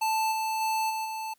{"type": "tone with level steps", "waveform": "square", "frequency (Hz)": 880, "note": "A5", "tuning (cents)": 0, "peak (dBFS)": [-25, -28, -26, -30, -33], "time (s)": [0.01, 1.34], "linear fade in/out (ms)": 10, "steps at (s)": [0.31, 0.6, 0.89, 1.04], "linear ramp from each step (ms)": 20, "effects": ["white hiss -69 dBFS RMS until 1.38 s"]}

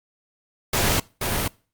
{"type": "noise with echo", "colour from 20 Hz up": "pink", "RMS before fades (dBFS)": -21, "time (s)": [0.73, 1], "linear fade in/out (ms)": 5, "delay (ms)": 480, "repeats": 1, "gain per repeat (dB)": -3, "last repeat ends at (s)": 1.48, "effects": ["noise-tail reverb RT60 0.4 s tail -24 dB re dry", "Opus 48 kbps"]}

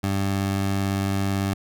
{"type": "tone", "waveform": "20% pulse", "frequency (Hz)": 98, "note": "G2", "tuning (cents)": 0, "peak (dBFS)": -17, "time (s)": [0.03, 1.54], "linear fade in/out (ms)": 10, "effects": []}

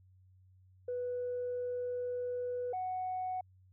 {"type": "tone pair in turn", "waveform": "sine", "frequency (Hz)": [493, 740.5], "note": ["B4", "F#5"], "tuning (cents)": [-3, 1], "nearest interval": "perfect fifth", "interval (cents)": 704, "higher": "second", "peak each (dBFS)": [-33, -33], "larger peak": "neither", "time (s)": [[0.88, 2.73], [2.73, 3.41]], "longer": "first", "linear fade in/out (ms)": 5, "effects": ["tanh soft clip ceiling -30 dBFS", "added 93 Hz sine -60 dBFS peak until 3.72 s"]}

